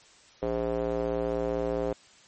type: tone with band-pass filter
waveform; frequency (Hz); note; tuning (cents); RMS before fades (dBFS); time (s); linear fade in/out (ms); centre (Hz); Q
square; 57.8; A#1; -14; -29; 0.42-1.93; 5; 490; 3
effects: white hiss -56 dBFS RMS until 2.27 s + MP3 32 kbps